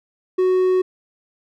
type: tone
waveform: triangle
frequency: 370 Hz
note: F#4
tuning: in tune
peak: -12 dBFS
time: 0.38-0.82 s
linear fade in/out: 10 ms
effects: none

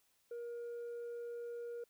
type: tone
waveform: sine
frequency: 473.7 Hz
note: A#4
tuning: 28 cents sharp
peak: -39 dBFS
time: 0.31-1.84 s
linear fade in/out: 5 ms
effects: tanh soft clip ceiling -41 dBFS + white hiss -75 dBFS RMS until 1.89 s

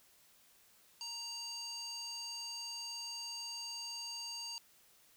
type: tone with band-pass filter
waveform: square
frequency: 933 Hz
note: A#5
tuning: 1 cent sharp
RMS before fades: -44 dBFS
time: 1.01-4.58 s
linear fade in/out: 0 ms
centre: 5300 Hz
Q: 5.3
effects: white hiss -66 dBFS RMS until 5.16 s

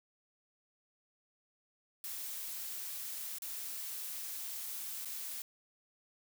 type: noise with dropouts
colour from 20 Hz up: blue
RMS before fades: -42 dBFS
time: 2.04-5.42 s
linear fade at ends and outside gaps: 1 ms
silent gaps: 3.385-3.421 / 5.049-5.056 s
effects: none

